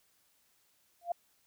sine tone with exponential growth, 693 Hz, F5, 14 cents flat, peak -26 dBFS, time 1.01-1.12 s, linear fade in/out 5 ms, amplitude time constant 23 ms, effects white hiss -71 dBFS RMS until 1.46 s

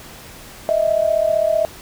sine tone pair together, 622.3 / 657.8 Hz, D#5 / E5, 0 / -4 cents, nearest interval minor second, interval 96 cents, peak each -17 dBFS, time 0.69-1.65 s, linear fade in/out 0 ms, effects pink hiss -39 dBFS RMS until 1.81 s

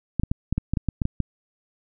clicks, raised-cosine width 5 ms, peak -10 dBFS, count 11, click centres 0.197 / 0.235 / 0.315 / 0.526 / 0.58 / 0.736 / 0.772 / 0.887 / 1.018 / 1.054 / 1.203 s, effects none

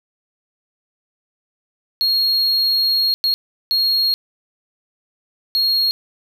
triangle tone bursts at uneven times, 4279 Hz, C8, 38 cents sharp, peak -13 dBFS, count 4, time 2.01-3.14 / 3.24-3.34 / 3.71-4.14 / 5.55-5.91 s, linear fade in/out 0 ms, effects none

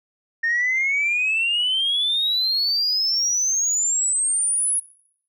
sine exponential sweep, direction up, 1820 to 10548 Hz, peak -17 dBFS, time 0.43-4.8 s, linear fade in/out 10 ms, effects noise-tail reverb RT60 0.7 s tail -22 dB re dry + tanh soft clip ceiling -15 dBFS

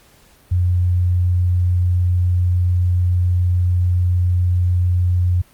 sine tone, 89.3 Hz, F2, 39 cents sharp, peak -13 dBFS, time 0.51-5.42 s, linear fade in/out 10 ms, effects pink hiss -51 dBFS RMS until 5.53 s + Opus 48 kbps

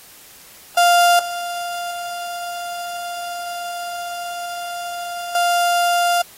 35% pulse tone with level steps, 698.5 Hz, F5, in tune, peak -9 / -22 / -24 / -13 dBFS, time 0.77-6.22 s, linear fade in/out 5 ms, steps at 1.19 / 1.91 / 5.35 s, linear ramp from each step 2 ms, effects white hiss -44 dBFS RMS until 6.37 s + AAC 48 kbps

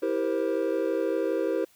triangle chord, C dominant seventh, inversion first, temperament just, 327 / 392.4 / 470.9 / 523.3 Hz, E4 / G4 / Bb4 / C5, -14 / +2 / +18 / 0 cents, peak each -28 dBFS, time 0.02-1.65 s, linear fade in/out 10 ms, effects white hiss -61 dBFS RMS until 1.75 s

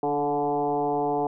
sine tone with frequency modulation, 580 Hz, D5, 22 cents flat, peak -22 dBFS, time 0.03-1.27 s, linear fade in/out 2 ms, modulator 144 Hz, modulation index 2.1, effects none

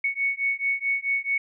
sine beating tone pair, 2217 / 2221.6 Hz, C#7 / C#7, 0 / +3 cents, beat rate 4.6 Hz, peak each -26 dBFS, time 0.04-1.38 s, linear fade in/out 5 ms, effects none

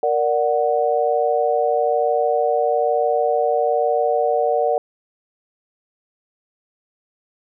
sine chord, Bb augmented, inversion none, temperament equal, 466.2 / 587.3 / 740 Hz, Bb4 / D5 / F#5, 0 / 0 / 0 cents, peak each -20 dBFS, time 0.03-4.78 s, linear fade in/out 2 ms, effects none

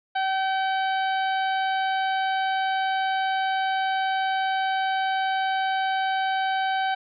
harmonic tone with a mistuned harmonic, 765 Hz, G5, 42 cents flat, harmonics 1 / 2 / 3 / 4 / 5 / 6, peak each -23 / -29 / -38 / -36 / -40 / -47 dBFS, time 0.15-6.95 s, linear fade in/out 10 ms, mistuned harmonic 2, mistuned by +16 cents, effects none

